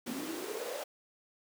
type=noise with high-pass filter sweep; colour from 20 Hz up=pink; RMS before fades=-39 dBFS; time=0.06-0.84 s; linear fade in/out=10 ms; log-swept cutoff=230 to 600 Hz; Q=7.2; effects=none